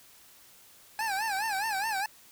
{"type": "tone with vibrato", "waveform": "25% pulse", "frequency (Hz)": 831, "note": "G#5", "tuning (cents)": 1, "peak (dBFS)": -25, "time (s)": [0.99, 2.06], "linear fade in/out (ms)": 2, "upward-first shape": "sine", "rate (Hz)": 4.8, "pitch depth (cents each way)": 150}
{"type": "click train", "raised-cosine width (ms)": 0.3, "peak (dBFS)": -32, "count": 57, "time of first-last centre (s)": [0.99, 1.999], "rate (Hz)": 55.5}
{"effects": ["white hiss -56 dBFS RMS until 2.31 s"]}